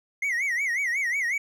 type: tone with vibrato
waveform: triangle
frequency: 2057 Hz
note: C7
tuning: 30 cents flat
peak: -22 dBFS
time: 0.22-1.38 s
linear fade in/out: 5 ms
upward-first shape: sine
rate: 5.5 Hz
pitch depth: 180 cents each way
effects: none